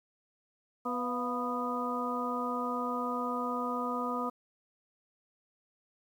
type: harmonic tone with a mistuned harmonic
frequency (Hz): 246.9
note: B3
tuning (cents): 0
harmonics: 1 / 2 / 3 / 4 / 5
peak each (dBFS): -36 / -38 / -41 / -38 / -35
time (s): 0.85-4.3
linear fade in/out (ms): 10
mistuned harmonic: 3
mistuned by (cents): -79
effects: 10-bit